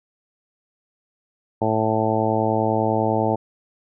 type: harmonic tone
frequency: 110 Hz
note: A2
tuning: in tune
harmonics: 1 / 2 / 3 / 4 / 5 / 6 / 7 / 8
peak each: -26 / -26 / -26 / -26 / -26 / -26 / -26 / -26 dBFS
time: 1.61-3.36 s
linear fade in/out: 10 ms
effects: none